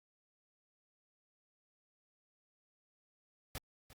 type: noise with echo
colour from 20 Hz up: pink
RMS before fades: -42 dBFS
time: 3.55-3.58 s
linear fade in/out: 0 ms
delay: 350 ms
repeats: 1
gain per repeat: -15 dB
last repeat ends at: 3.93 s
effects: Opus 48 kbps